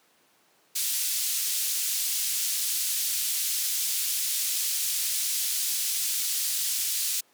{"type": "band-pass noise", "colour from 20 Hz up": "white", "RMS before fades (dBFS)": -28, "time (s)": [0.75, 7.21], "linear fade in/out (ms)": 10, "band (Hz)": [3700, 14000], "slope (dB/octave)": 12, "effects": ["pink hiss -63 dBFS RMS until 7.33 s", "high-pass 300 Hz 12 dB/octave"]}